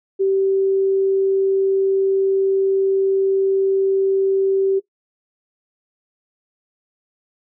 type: tone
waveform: sine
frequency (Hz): 387.4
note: G4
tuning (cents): -20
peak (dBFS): -14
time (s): 0.19-4.8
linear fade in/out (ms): 20
effects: noise-tail reverb RT60 0.1 s tail -17 dB re dry